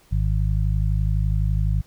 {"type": "harmonic tone", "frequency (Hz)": 51.91, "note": "G#1", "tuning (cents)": 0, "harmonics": [1, 2, 3], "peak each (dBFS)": [-20, -23, -27], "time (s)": [0.11, 1.82], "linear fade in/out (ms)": 20, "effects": ["pink hiss -56 dBFS RMS until 1.86 s"]}